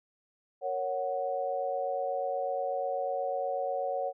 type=chord; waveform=sine; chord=F# major; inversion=first; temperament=equal; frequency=466.2 / 554.4 / 740 Hz; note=A#4 / C#5 / F#5; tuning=0 / 0 / 0 cents; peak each=-38 / -32 / -33 dBFS; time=0.61-4.13 s; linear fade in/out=50 ms; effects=none